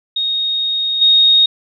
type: tone with level steps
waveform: sine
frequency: 3729 Hz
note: A#7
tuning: in tune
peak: -15 / -7 dBFS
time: 0.16-1.46 s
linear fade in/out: 5 ms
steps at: 1.01 s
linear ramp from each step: 10 ms
effects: none